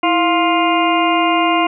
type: harmonic tone with a mistuned harmonic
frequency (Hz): 350.7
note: F4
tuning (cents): +7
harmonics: 1 / 2 / 3 / 4 / 6 / 7 / 8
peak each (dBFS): -17 / -17 / -17 / -27 / -23 / -25 / -23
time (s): 0.03-1.67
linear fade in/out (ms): 5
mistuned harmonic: 1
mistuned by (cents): -110
effects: none